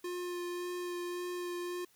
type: tone with vibrato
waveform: square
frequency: 354 Hz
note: F4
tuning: 23 cents sharp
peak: -37 dBFS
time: 0.04-1.85 s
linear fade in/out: 5 ms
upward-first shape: sine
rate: 1.8 Hz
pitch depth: 12 cents each way
effects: white hiss -67 dBFS RMS until 1.95 s